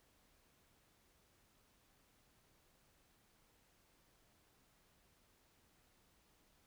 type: silence
effects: pink hiss -73 dBFS RMS until 6.66 s